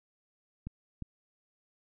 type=clicks; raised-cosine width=5 ms; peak=-26 dBFS; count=2; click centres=0.67 / 1.023 s; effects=none